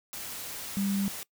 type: tone in noise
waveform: sine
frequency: 198.1 Hz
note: G3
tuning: 18 cents sharp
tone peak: -26 dBFS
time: 0.77-1.08 s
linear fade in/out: 0 ms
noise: white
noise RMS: -39 dBFS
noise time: 0.13-1.23 s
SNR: +10 dB
effects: noise-tail reverb RT60 0.1 s tail -22 dB re dry